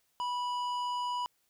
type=tone with tanh clipping; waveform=sine; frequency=982 Hz; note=B5; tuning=10 cents flat; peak=-33 dBFS; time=0.2-1.26 s; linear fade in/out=0 ms; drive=12 dB; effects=white hiss -74 dBFS RMS until 1.49 s